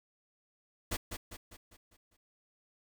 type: noise with echo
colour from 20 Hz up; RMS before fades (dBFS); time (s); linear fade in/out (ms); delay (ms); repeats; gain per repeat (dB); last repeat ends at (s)
pink; -34; 0.91-0.97; 10; 200; 6; -6; 2.17
effects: none